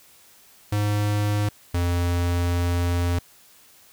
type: tone pair in turn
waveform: square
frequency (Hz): 103.83 / 87.26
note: G#2 / F2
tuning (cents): 0 / -1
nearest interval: minor third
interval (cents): 301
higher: first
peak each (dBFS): -21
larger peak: neither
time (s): 0.72-1.49 / 1.74-3.19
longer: second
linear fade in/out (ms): 5
effects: white hiss -53 dBFS RMS until 3.92 s